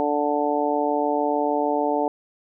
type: harmonic tone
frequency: 146.83 Hz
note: D3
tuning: in tune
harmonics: 2 / 3 / 4 / 5 / 6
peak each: -26 / -26 / -26 / -26 / -26 dBFS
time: 0-2.08 s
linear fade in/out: 0 ms
effects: none